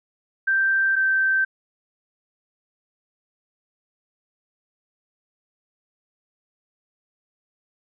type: tone pair in turn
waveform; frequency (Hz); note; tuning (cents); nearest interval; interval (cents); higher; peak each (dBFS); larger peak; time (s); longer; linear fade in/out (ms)
sine; 1568 / 1555.4; G6 / G6; 0 / -14; unison; 14; first; -17; neither; 0.47-0.96 / 0.96-1.45; neither; 10
effects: none